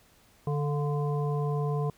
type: harmonic tone with a mistuned harmonic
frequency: 146.83 Hz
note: D3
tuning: in tune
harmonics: 1 / 3 / 5 / 7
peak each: -27 / -33 / -39 / -39 dBFS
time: 0.47-1.9 s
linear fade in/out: 2 ms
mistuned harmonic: 5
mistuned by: -52 cents
effects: pink hiss -61 dBFS RMS until 1.97 s

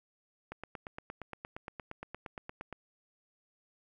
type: click train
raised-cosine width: 0.5 ms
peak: -26 dBFS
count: 20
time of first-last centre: 0.52-2.727 s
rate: 8.61 Hz
effects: 11-bit

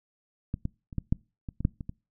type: clicks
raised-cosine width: 5 ms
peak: -17 / -17 / -29 / -16 / -11 / -23 / -21 / -10 / -24 / -23 dBFS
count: 10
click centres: 0.541 / 0.654 / 0.928 / 0.983 / 1.125 / 1.488 / 1.606 / 1.651 / 1.808 / 1.894 s
effects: noise-tail reverb RT60 0.3 s tail -25 dB re dry

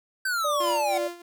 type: exponential sweep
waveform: square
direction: down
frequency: 1568 to 737 Hz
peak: -25 dBFS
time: 0.25-0.98 s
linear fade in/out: 5 ms
type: tone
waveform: sine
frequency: 587.3 Hz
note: D5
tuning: in tune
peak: -26 dBFS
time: 0.44-1.08 s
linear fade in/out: 10 ms
type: tone with tremolo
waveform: sawtooth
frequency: 346.7 Hz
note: F4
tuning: 13 cents flat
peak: -25 dBFS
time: 0.6-1.22 s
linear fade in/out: 5 ms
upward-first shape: sine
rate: 3 Hz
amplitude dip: 85%
effects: none

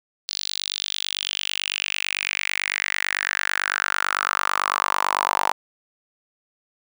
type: tone with high-pass filter sweep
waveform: sawtooth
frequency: 49 Hz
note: G1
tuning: in tune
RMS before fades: -25 dBFS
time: 0.28-5.52 s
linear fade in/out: 0 ms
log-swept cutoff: 4300 to 900 Hz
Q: 4.6
effects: none

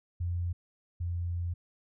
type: tone pair in turn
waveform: sine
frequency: 87.31 / 86.71 Hz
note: F2 / F2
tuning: 0 / -12 cents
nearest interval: unison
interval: 12 cents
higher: first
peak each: -29 / -30 dBFS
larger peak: first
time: 0.2-0.53 / 1-1.54 s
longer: second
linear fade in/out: 10 ms
effects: none

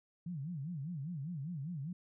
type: tone with vibrato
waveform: sine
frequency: 155.56 Hz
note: D#3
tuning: in tune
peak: -38 dBFS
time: 0.26-1.93 s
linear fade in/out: 5 ms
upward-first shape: sine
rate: 5 Hz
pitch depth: 260 cents each way
effects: none

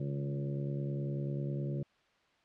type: harmonic tone with a mistuned harmonic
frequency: 70 Hz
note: C#2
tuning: 18 cents sharp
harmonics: 2 / 3 / 4 / 5 / 6 / 7 / 8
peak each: -34 / -43 / -47 / -43 / -52 / -51 / -48 dBFS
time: 0-1.83 s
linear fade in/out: 5 ms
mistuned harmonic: 2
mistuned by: +18 cents
effects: white hiss -69 dBFS RMS until 2.44 s + low-pass 3000 Hz 12 dB/octave

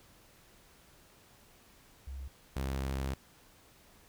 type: tone pair in turn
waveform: sine / sawtooth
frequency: 67 / 67 Hz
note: C2 / C2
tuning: +42 / +42 cents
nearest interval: unison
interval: 0 cents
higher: neither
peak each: -39 / -29 dBFS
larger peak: second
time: 2.07-2.28 / 2.56-3.14 s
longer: second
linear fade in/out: 5 ms
effects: pink hiss -61 dBFS RMS until 4.08 s

